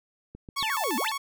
click train, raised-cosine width 3 ms, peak -29 dBFS, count 3, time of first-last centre 0.35-0.627 s, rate 7.23 Hz
sawtooth tone with vibrato, 987.8 Hz, B5, in tune, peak -25 dBFS, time 0.56-1.18 s, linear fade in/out 10 ms, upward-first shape square, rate 7.2 Hz, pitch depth 200 cents each way
sine exponential two-way sweep, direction down then up, 5100 to 216.6 to 5100 Hz, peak -28 dBFS, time 0.58-1.1 s, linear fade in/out 5 ms, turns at 0.97 s
white high-pass noise, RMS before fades -38 dBFS, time 0.7-1.08 s, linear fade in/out 20 ms, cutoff 6200 Hz, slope 12 dB/octave
effects none

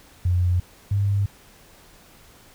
sine tone pair in turn, 89.2 / 100.12 Hz, F2 / G2, +37 / +37 cents, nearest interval major second, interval 200 cents, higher second, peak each -17 / -18 dBFS, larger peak first, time 0.25-0.6 / 0.91-1.26 s, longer neither, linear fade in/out 5 ms, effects pink hiss -51 dBFS RMS until 2.54 s

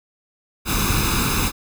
pink noise with comb filter, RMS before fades -20 dBFS, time 0.65-1.52 s, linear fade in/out 50 ms, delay 0.79 ms, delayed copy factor +0.75, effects none

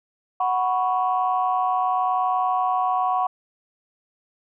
sine chord, F# suspended fourth, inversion none, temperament equal, 740 / 987.8 / 1108.7 Hz, F#5 / B5 / C#6, 0 / 0 / 0 cents, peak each -21 / -26 / -24 dBFS, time 0.4-3.27 s, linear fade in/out 5 ms, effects tanh soft clip ceiling -10 dBFS

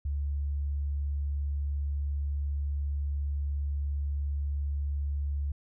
sine tone, 71.4 Hz, D2, 48 cents flat, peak -28 dBFS, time 0.05-5.52 s, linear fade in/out 5 ms, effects none

